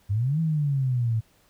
sine exponential two-way sweep, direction up then down, 95.1 to 164.81 to 109.3 Hz, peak -21 dBFS, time 0.09-1.21 s, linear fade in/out 20 ms, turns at 0.4 s, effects pink hiss -62 dBFS RMS until 1.49 s

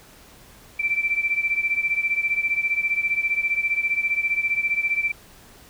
sine beating tone pair, 2334 / 2349 Hz, D7 / D7, -11 / 0 cents, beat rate 15 Hz, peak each -22 / -25 dBFS, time 0.79-5.12 s, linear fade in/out 10 ms, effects pink hiss -49 dBFS RMS until 5.69 s

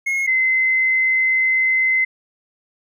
triangle / sine tone pair in turn, 2161 / 2056 Hz, C#7 / C7, -45 / -31 cents, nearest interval minor second, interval 86 cents, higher first, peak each -16 / -14 dBFS, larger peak second, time 0.06-0.27 / 0.27-2.05 s, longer second, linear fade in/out 10 ms, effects none

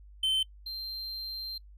triangle tone pair in turn, 3083 / 4154 Hz, G7 / C8, -29 / -13 cents, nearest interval perfect fourth, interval 516 cents, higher second, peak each -23 / -34 dBFS, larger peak first, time 0.23-0.43 / 0.66-1.58 s, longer second, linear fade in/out 5 ms, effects noise-tail reverb RT60 0.1 s tail -25 dB re dry + added 50 Hz sine -49 dBFS peak until 1.77 s

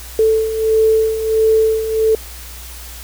sine beating tone pair, 440 / 441.5 Hz, A4 / A4, 0 / +6 cents, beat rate 1.5 Hz, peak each -18 / -12 dBFS, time 0.19-2.15 s, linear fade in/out 2 ms, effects added 60 Hz sine -33 dBFS peak until 3.03 s + white hiss -35 dBFS RMS until 3.03 s

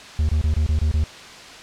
triangle tone bursts, 76.5 Hz, D#2, 29 cents flat, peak -14 dBFS, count 7, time 0.19-1.039 s, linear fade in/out 0 ms, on 99 ms, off 26 ms, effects white hiss -39 dBFS RMS until 1.62 s + low-pass 5000 Hz 12 dB/octave

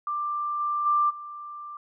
sine tone with level steps, 1183 Hz, D6, 12 cents sharp, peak -26 / -24 / -19 / -36 dBFS, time 0.07-1.77 s, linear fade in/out 2 ms, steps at 0.59 / 0.85 / 1.09 s, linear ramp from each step 20 ms, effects none

